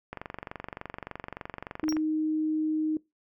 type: click train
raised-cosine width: 0.5 ms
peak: -21 dBFS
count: 44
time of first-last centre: 0.13-1.968 s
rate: 23.4 Hz
type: tone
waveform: sine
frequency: 311.1 Hz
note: D#4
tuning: in tune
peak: -25 dBFS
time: 1.83-2.97 s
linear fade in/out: 2 ms
type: tone with exponential decay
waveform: square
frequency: 5600 Hz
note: F8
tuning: 4 cents sharp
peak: -28 dBFS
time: 1.89-1.97 s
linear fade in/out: 1 ms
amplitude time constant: 16 ms
effects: noise-tail reverb RT60 0.2 s tail -22 dB re dry